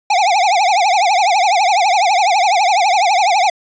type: tone with vibrato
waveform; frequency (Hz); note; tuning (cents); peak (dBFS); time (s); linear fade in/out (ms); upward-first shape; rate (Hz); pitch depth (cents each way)
square; 771; G5; -29; -11; 0.1-3.5; 5; triangle; 12; 230
effects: resampled to 16000 Hz + 8-bit